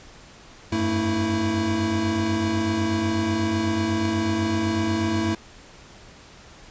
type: tone cluster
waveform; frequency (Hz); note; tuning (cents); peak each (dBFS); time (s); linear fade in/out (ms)
square; 91.2 / 99.3 / 223.5 / 327; F#2 / G2 / A3 / E4; -24 / +23 / +27 / -14; -32 / -30 / -27 / -25; 0.72-5.35; 5
effects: pink hiss -47 dBFS RMS until 6.7 s + resampled to 16000 Hz